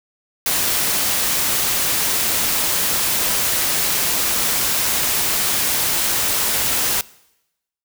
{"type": "noise", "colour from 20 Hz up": "white", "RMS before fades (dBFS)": -19, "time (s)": [0.46, 7.01], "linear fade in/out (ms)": 2, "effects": ["noise-tail reverb RT60 0.9 s tail -22 dB re dry"]}